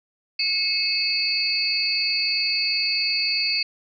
sine tone cluster, 2176 / 2589 / 4378 / 4655 Hz, C#7 / E7 / C#8 / D8, -33 / -32 / -22 / -16 cents, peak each -32 / -26 / -25 / -24 dBFS, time 0.39-3.63 s, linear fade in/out 5 ms, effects none

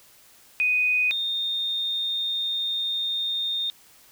sine tone pair in turn, 2491 / 3656 Hz, D#7 / A#7, +1 / -34 cents, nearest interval perfect fifth, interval 665 cents, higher second, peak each -19 / -24 dBFS, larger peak first, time 0.6-1.11 / 1.11-3.7 s, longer second, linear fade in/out 0 ms, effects white hiss -54 dBFS RMS until 4.11 s

